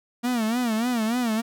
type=tone with vibrato; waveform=45% pulse; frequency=233.1 Hz; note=A#3; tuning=in tune; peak=-22 dBFS; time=0.23-1.42 s; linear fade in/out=20 ms; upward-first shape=sine; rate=3.4 Hz; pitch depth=130 cents each way; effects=none